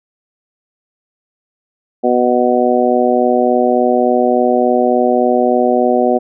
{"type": "harmonic tone", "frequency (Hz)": 123.47, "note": "B2", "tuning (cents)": 0, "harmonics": [2, 3, 4, 5, 6], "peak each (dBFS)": [-16, -16, -16, -16, -16], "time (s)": [2.03, 6.19], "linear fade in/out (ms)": 20, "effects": []}